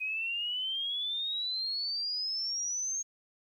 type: exponential sweep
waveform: sine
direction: up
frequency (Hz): 2500 to 6500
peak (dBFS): -31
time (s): 0-3.03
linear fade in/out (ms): 20
effects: 11-bit